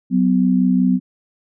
sine tone pair together, 186.6 / 252 Hz, F#3 / B3, +15 / +35 cents, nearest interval perfect fourth, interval 520 cents, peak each -15 dBFS, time 0.1-1 s, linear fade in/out 50 ms, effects none

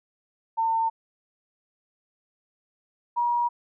sine tone pair in turn, 903 / 955.6 Hz, A5 / A#5, +45 / +43 cents, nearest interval minor second, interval 98 cents, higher second, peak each -21 dBFS, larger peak neither, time 0.57-0.9 / 3.16-3.49 s, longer neither, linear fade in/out 20 ms, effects none

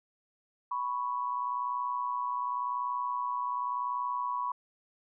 sine tone pair together, 987.1 / 1108 Hz, B5 / C#6, -1 / -1 cents, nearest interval major second, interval 200 cents, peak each -32 / -34 dBFS, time 0.71-4.52 s, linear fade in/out 5 ms, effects none

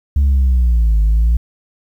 sine linear two-way sweep, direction down then up, 71.7 to 51.91 to 59 Hz, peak -7 dBFS, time 0.16-1.37 s, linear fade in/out 5 ms, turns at 1.02 s, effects tanh soft clip ceiling -8 dBFS + 8-bit

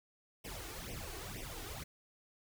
pink noise with flanger, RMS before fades -45 dBFS, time 0.44-1.84 s, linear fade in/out 10 ms, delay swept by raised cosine 0.34 to 2.74 ms, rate 2.1 Hz, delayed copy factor +0.9, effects none

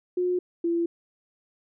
sine tone pair in turn, 360 / 339 Hz, F#4 / E4, -47 / +49 cents, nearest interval minor second, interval 104 cents, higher first, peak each -22 dBFS, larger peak neither, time 0.17-0.39 / 0.64-0.86 s, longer neither, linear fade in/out 5 ms, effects none

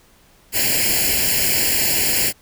white noise with comb filter, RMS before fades -18 dBFS, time 0.52-2.33 s, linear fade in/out 50 ms, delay 0.41 ms, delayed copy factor +0.95, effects pink hiss -53 dBFS RMS until 2.41 s

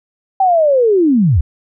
sine linear sweep, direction down, 784 to 61.74 Hz, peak -8 dBFS, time 0.4-1.41 s, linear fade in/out 5 ms, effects none

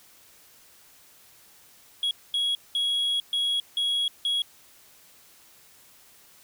sine tone bursts at uneven times, 3322 Hz, G#7, in tune, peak -20 dBFS, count 6, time 2.03-2.11 / 2.34-2.55 / 2.75-3.2 / 3.33-3.6 / 3.77-4.08 / 4.25-4.42 s, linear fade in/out 2 ms, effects tanh soft clip ceiling -22 dBFS + white hiss -55 dBFS RMS until 6.43 s

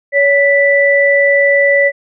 sine tone pair together, 563.6 / 1975.5 Hz, C#5 / B6, +29 / 0 cents, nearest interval octave + minor seventh, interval 2171 cents, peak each -10 dBFS, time 0.12-1.92 s, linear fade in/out 50 ms, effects none

